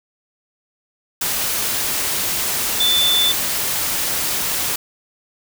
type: tone in noise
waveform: sine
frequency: 3520 Hz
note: A7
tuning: in tune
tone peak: -14 dBFS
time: 2.8-3.32 s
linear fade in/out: 5 ms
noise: white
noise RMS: -21 dBFS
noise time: 1.21-4.76 s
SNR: +4 dB
effects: none